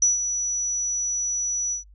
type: tone with ADSR envelope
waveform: sine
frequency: 5900 Hz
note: F#8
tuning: 6 cents flat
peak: -14 dBFS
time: 0.02-1.84 s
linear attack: 4 ms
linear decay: 150 ms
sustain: -9 dB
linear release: 120 ms
effects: noise-tail reverb RT60 0.1 s tail -26 dB re dry + added 50 Hz sine -47 dBFS peak until 1.94 s